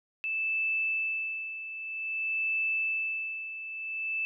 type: tone with tremolo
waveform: sine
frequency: 2634 Hz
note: E7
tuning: 2 cents flat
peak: -26 dBFS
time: 0.24-4.25 s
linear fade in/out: 0 ms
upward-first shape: sine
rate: 0.52 Hz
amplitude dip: 70%
effects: none